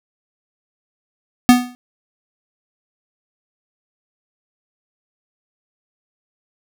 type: tone with exponential decay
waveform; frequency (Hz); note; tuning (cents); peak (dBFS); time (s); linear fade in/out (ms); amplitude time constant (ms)
square; 246.9; B3; 0; -3; 1.49-1.75; 0; 55
effects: none